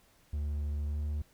triangle tone with pitch glide, 73.4 to 74.9 Hz, D2 to D2, 0 to +35 cents, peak -29 dBFS, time 0.33-1.22 s, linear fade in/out 5 ms, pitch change +35 cents, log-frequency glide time 0.85-1.06 s, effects pink hiss -65 dBFS RMS until 1.33 s

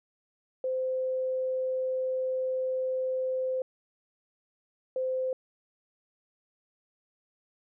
sine tone bursts at uneven times, 517 Hz, C5, 21 cents flat, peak -27 dBFS, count 2, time 0.64-3.62 / 4.96-5.33 s, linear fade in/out 2 ms, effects none

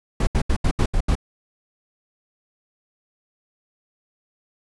brown noise bursts, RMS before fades -18 dBFS, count 7, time 0.2-1.153 s, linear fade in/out 5 ms, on 71 ms, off 76 ms, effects resampled to 24000 Hz

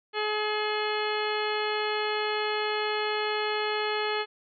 harmonic tone, 424.5 Hz, G#4, 38 cents sharp, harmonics 1 / 2 / 3 / 4 / 5 / 6 / 7 / 8 / 10, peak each -30 / -33 / -35 / -36 / -37 / -38 / -38 / -39 / -40 dBFS, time 0.13-4.26 s, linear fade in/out 50 ms, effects none

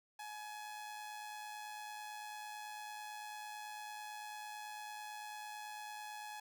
sawtooth tone with amplitude modulation, 844 Hz, G#5, 28 cents sharp, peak -40 dBFS, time 0.19-6.4 s, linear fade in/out 5 ms, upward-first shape sine, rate 109 Hz, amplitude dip 40%, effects none

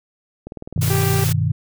click train, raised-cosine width 2 ms, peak -19 dBFS, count 17, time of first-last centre 0.47-1.291 s, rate 19.5 Hz
sine chord, G augmented, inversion none, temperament equal, 98 / 123.47 / 155.56 Hz, G2 / B2 / D#3, 0 / 0 / 0 cents, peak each -20 / -21 / -20 dBFS, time 0.76-1.52 s, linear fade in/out 5 ms
white noise, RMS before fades -26 dBFS, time 0.81-1.33 s, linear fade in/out 10 ms
harmonic tone, 392 Hz, G4, in tune, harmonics 1 / 2 / 3 / 4 / 5 / 6 / 7, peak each -23 / -29 / -33 / -35 / -37 / -39 / -40 dBFS, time 0.9-1.24 s, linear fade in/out 0 ms
effects none

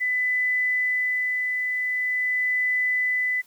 sine tone with tremolo, 2000 Hz, B6, 21 cents sharp, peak -20 dBFS, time 0-3.42 s, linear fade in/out 20 ms, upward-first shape sine, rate 0.45 Hz, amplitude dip 30%, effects white hiss -57 dBFS RMS until 3.46 s

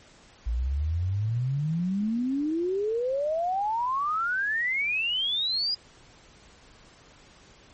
sine exponential sweep, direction up, 55 to 4978 Hz, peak -24 dBFS, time 0.46-5.75 s, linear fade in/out 10 ms, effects pink hiss -54 dBFS RMS until 7.73 s + MP3 32 kbps

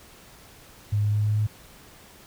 sine tone with pitch steps, 103.83 / 104.49 / 105.16 / 105.83 / 106.5 Hz, G#2 / G#2 / G#2 / G#2 / G#2, 0 / +11 / +22 / +33 / +44 cents, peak -20 dBFS, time 0.92-1.47 s, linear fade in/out 10 ms, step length 110 ms, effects pink hiss -50 dBFS RMS until 2.26 s

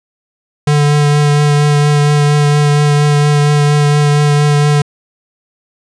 square tone with vibrato, 146.83 Hz, D3, in tune, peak -8 dBFS, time 0.67-4.82 s, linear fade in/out 5 ms, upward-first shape triangle, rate 4.3 Hz, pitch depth 17 cents each way, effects resampled to 22050 Hz

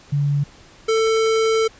sine / square tone pair in turn, 143.3 / 444.8 Hz, D3 / A4, -42 / +19 cents, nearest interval octave + minor sixth, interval 1961 cents, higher second, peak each -16 dBFS, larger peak neither, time 0.12-0.44 / 0.88-1.68 s, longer second, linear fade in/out 10 ms, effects pink hiss -47 dBFS RMS until 1.79 s + resampled to 16000 Hz

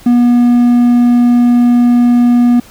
triangle tone, 241.7 Hz, B3, 37 cents flat, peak -3 dBFS, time 0.06-2.6 s, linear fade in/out 5 ms, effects pink hiss -39 dBFS RMS until 2.7 s

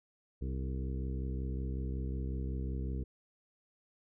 harmonic tone with a mistuned harmonic, 65.41 Hz, C2, in tune, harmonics 1 / 2 / 3 / 4 / 5 / 6 / 7, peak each -35 / -41 / -45 / -47 / -49 / -51 / -52 dBFS, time 0.41-3.04 s, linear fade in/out 10 ms, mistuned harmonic 6, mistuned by +26 cents, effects none

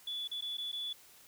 triangle tone with dropouts, 3440 Hz, A7, 40 cents flat, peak -33 dBFS, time 0.07-0.93 s, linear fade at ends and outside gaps 5 ms, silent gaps 0.276-0.314 / 0.41-0.422 / 0.571-0.581 / 0.717-0.728 s, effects tanh soft clip ceiling -33 dBFS + white hiss -59 dBFS RMS until 1.27 s

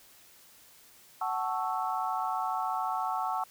sine chord, F# minor seventh, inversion none, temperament equal with one note detuned, 745.6 / 880 / 1108.7 / 1318.5 Hz, F#5 / A5 / C#6 / E6, +13 / 0 / 0 / 0 cents, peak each -33 / -34 / -35 / -36 dBFS, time 1.21-3.44 s, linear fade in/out 5 ms, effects white hiss -57 dBFS RMS until 3.5 s

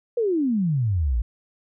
sine exponential sweep, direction down, 493.7 to 52.2 Hz, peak -19 dBFS, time 0.17-1.22 s, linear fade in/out 5 ms, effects none

